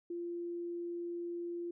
sine tone, 345.2 Hz, F4, 20 cents flat, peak -37 dBFS, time 0.1-1.71 s, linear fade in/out 5 ms, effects none

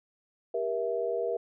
sine chord, E diminished, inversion first, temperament just, 395.6 / 474.7 / 659.3 Hz, G4 / Bb4 / E5, +16 / +31 / 0 cents, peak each -34 / -30 / -33 dBFS, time 0.54-1.37 s, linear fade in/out 5 ms, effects none

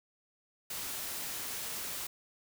white noise, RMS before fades -39 dBFS, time 0.7-2.07 s, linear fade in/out 5 ms, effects none

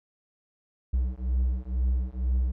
triangle beating tone pair, 61.74 / 63.84 Hz, B1 / C2, 0 / -42 cents, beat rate 2.1 Hz, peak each -25 dBFS, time 0.93-2.52 s, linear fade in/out 10 ms, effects none

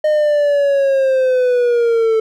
triangle linear sweep, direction down, 614 to 440 Hz, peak -9 dBFS, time 0.04-2.2 s, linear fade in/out 5 ms, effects none

